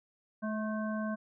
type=harmonic tone with a mistuned harmonic; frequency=215.5 Hz; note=A3; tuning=36 cents flat; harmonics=1 / 3 / 5 / 7; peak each=-33 / -39 / -43 / -43 dBFS; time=0.42-1.16 s; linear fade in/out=20 ms; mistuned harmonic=7; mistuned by=+39 cents; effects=none